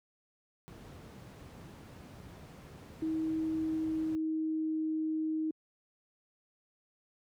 brown noise, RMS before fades -44 dBFS, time 0.68-4.15 s, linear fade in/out 0 ms
sine tone with pitch glide, 318.4 to 314.6 Hz, D#4 to D#4, +40 to +19 cents, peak -30 dBFS, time 3.02-5.51 s, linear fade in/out 5 ms, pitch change -21 cents, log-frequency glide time 3.54-4.85 s
effects high-pass 100 Hz 12 dB/octave

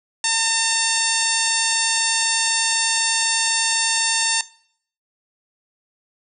harmonic tone, 904 Hz, A5, 47 cents sharp, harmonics 1 / 2 / 3 / 4 / 5 / 6 / 7 / 8 / 9 / 10, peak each -27 / -27 / -27 / -27 / -27 / -27 / -27 / -27 / -27 / -27 dBFS, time 0.24-4.41 s, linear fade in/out 2 ms, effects noise-tail reverb RT60 0.6 s tail -20 dB re dry

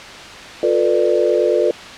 sine chord, B half-diminished seventh, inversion second, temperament just, 355.6 / 444.5 / 493.9 / 592.7 Hz, F4 / A4 / B4 / D5, +31 / +18 / 0 / +16 cents, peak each -18 dBFS, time 0.63-1.71 s, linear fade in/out 2 ms, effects white hiss -33 dBFS RMS until 1.97 s + low-pass 4000 Hz 12 dB/octave

